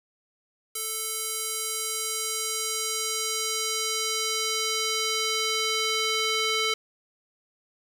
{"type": "tone with band-pass filter sweep", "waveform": "square", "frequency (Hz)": 440, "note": "A4", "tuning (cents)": 0, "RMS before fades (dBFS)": -28, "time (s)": [0.75, 6.74], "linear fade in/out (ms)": 5, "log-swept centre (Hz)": [11000, 3500], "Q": 1.1, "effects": ["8-bit"]}